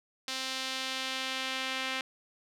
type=tone with band-pass filter sweep; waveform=sawtooth; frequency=262.5 Hz; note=C4; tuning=6 cents sharp; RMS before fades=-35 dBFS; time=0.28-2.01 s; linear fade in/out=2 ms; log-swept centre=4200 to 2700 Hz; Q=1.4; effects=none